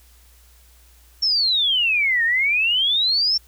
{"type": "exponential two-way sweep", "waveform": "sine", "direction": "down then up", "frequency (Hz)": [5490, 1800, 5490], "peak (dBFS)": -16, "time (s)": [1.22, 3.38], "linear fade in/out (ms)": 10, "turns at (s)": 2.24, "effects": ["added 60 Hz sine -50 dBFS peak until 3.47 s", "white hiss -55 dBFS RMS until 3.47 s"]}